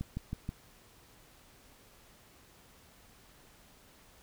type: click train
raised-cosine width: 5 ms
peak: -23 dBFS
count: 4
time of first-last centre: 0.01-0.491 s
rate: 6.24 Hz
effects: pink hiss -60 dBFS RMS until 4.22 s